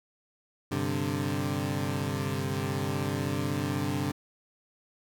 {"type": "chord", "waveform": "20% pulse", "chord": "G suspended fourth", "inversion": "none", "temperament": "equal", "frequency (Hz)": [98, 130.81, 146.83], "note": ["G2", "C3", "D3"], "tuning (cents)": [0, 0, 0], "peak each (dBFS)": -28, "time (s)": [0.71, 4.12], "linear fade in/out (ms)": 10, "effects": []}